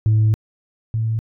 sine tone pair in turn, 108.6 / 111.85 Hz, A2 / A2, -22 / +29 cents, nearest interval minor second, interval 51 cents, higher second, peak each -10 / -17 dBFS, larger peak first, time 0.06-0.34 / 0.94-1.19 s, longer first, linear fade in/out 0 ms, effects tanh soft clip ceiling -10 dBFS

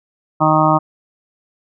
harmonic tone, 155.56 Hz, D#3, in tune, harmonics 1 / 2 / 4 / 5 / 6 / 7 / 8, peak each -18 / -18 / -18 / -18 / -18 / -18 / -18 dBFS, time 0.4-0.79 s, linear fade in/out 20 ms, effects none

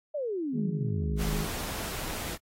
sine exponential sweep, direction down, 622.3 to 34.15 Hz, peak -29 dBFS, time 0.14-1.42 s, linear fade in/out 10 ms
harmonic tone, 51.91 Hz, G#1, in tune, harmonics 3 / 4 / 5 / 6 / 7 / 8, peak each -32 / -36 / -46 / -48 / -49 / -40 dBFS, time 0.52-1.48 s, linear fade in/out 50 ms
pink noise, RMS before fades -36 dBFS, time 1.17-2.38 s, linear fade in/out 50 ms
effects AAC 48 kbps

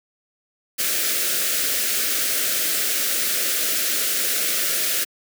white band-stop noise, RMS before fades -22 dBFS, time 0.78-5.05 s, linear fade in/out 20 ms, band 650 to 1300 Hz, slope 48 dB/octave, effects high-pass 300 Hz 12 dB/octave

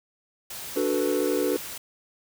white noise, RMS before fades -37 dBFS, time 0.5-1.78 s, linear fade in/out 5 ms
triangle chord, B minor seventh, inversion first, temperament equal, 293.7 / 370 / 440 / 493.9 Hz, D4 / F#4 / A4 / B4, 0 / 0 / 0 / 0 cents, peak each -26 dBFS, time 0.76-1.57 s, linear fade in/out 5 ms
effects none

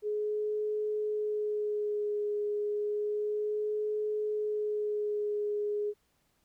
sine tone with vibrato, 420 Hz, G#4, 19 cents sharp, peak -29 dBFS, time 0.02-5.94 s, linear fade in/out 50 ms, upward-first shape sine, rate 0.31 Hz, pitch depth 18 cents each way, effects pink hiss -73 dBFS RMS until 6.44 s

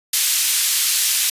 white band-pass noise, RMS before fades -18 dBFS, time 0.13-1.3 s, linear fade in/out 5 ms, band 2600 to 13000 Hz, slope 12 dB/octave, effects resampled to 32000 Hz

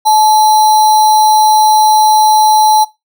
sine tone with sample-and-hold, 860 Hz, A5, 40 cents flat, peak -5 dBFS, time 0.05-2.85 s, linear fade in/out 20 ms, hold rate 4900 Hz, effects noise-tail reverb RT60 0.2 s tail -20 dB re dry

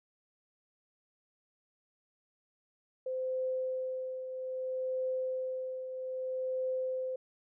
sine tone with tremolo, 516 Hz, C5, 24 cents flat, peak -30 dBFS, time 3.06-7.16 s, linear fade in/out 5 ms, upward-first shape triangle, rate 0.62 Hz, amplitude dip 60%, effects none

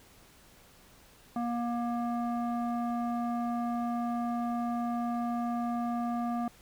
square tone with low-pass filter, 237.5 Hz, A#3, 33 cents sharp, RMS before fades -32 dBFS, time 1.36-6.48 s, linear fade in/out 2 ms, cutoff 960 Hz, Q 4.2, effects pink hiss -58 dBFS RMS until 6.61 s

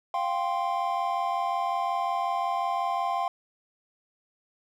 triangle chord, F suspended second, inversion none, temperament equal, 698.5 / 784 / 1046.5 Hz, F5 / G5 / C6, 0 / 0 / 0 cents, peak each -28 dBFS, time 0.14-3.28 s, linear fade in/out 2 ms, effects none

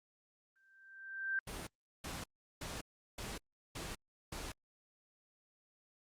sine tone with exponential growth, 1568 Hz, G6, in tune, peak -31 dBFS, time 0.56-1.39 s, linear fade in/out 1 ms, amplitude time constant 180 ms
pink noise bursts, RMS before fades -44 dBFS, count 6, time 1.47-4.52 s, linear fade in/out 5 ms, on 200 ms, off 370 ms
effects low-pass 11000 Hz 12 dB/octave + Opus 32 kbps

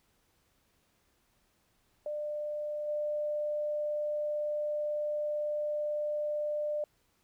sine tone with level steps, 597 Hz, D5, 28 cents sharp, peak -33 / -30 dBFS, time 2.06-6.84 s, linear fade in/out 2 ms, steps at 2.87 s, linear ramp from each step 20 ms, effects pink hiss -72 dBFS RMS until 7.23 s

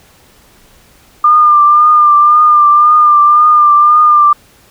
sine tone with vibrato, 1200 Hz, D6, 37 cents sharp, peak -3 dBFS, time 1.24-4.33 s, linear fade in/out 5 ms, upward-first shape triangle, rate 1.9 Hz, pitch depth 37 cents each way, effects pink hiss -45 dBFS RMS until 4.7 s

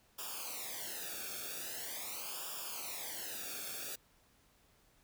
white noise with flanger, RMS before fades -43 dBFS, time 0.18-3.96 s, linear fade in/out 10 ms, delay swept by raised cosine 0.48 to 1.01 ms, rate 0.43 Hz, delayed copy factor -0.95, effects pink hiss -69 dBFS RMS until 5.03 s

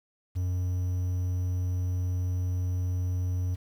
triangle tone, 90.6 Hz, F#2, 36 cents flat, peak -24 dBFS, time 0.35-3.56 s, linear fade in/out 20 ms, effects 9-bit

